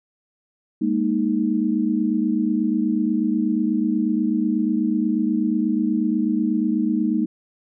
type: chord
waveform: sine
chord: Ab suspended second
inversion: none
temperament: equal with one note detuned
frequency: 204.9 / 233.1 / 311.1 Hz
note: Ab3 / Bb3 / Eb4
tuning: -23 / 0 / 0 cents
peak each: -23 / -22 / -22 dBFS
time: 0.81-7.26 s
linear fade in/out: 10 ms
effects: none